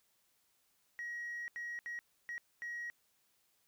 sine tone bursts at uneven times, 1900 Hz, A#6, 33 cents sharp, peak -38 dBFS, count 5, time 0.99-1.48 / 1.56-1.79 / 1.86-1.99 / 2.29-2.38 / 2.62-2.9 s, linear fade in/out 0 ms, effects tanh soft clip ceiling -37 dBFS + white hiss -75 dBFS RMS until 3.67 s

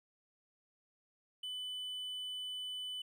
triangle tone, 3000 Hz, F#7, 23 cents sharp, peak -38 dBFS, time 1.43-3.02 s, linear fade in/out 5 ms, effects none

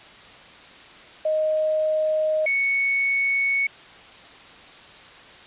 sine tone pair in turn, 622.3 / 2218 Hz, D#5 / C#7, 0 / 0 cents, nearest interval octave + minor seventh, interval 2200 cents, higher second, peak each -19 dBFS, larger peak neither, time 1.25-2.46 / 2.46-3.67 s, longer neither, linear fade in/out 5 ms, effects white hiss -45 dBFS RMS until 5.46 s + resampled to 8000 Hz

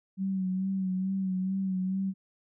sine tone with vibrato, 189.2 Hz, F#3, 39 cents sharp, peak -27 dBFS, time 0.17-2.14 s, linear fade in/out 50 ms, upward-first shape sine, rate 2.3 Hz, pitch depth 38 cents each way, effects none

